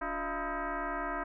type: tone with frequency modulation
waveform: sine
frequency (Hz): 289.5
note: D4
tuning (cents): -25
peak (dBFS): -32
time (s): 0.01-1.24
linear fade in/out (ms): 10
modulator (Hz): 324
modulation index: 4.5
effects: none